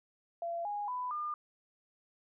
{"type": "tone with pitch steps", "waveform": "sine", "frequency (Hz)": [681, 824, 997, 1206.4], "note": ["F5", "G#5", "B5", "D6"], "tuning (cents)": [-44, -14, 16, 46], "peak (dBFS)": -34, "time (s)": [0.42, 1.34], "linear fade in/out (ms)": 2, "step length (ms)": 230, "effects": []}